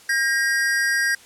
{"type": "tone pair together", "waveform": "square", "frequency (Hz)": [1612.1, 1885], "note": ["G6", "A#6"], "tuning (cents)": [48, 19], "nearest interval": "minor third", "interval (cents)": 271, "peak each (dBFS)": [-21, -23], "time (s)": [0.09, 1.15], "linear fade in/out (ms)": 5, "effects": ["white hiss -48 dBFS RMS until 1.25 s", "low-pass 10000 Hz 12 dB/octave"]}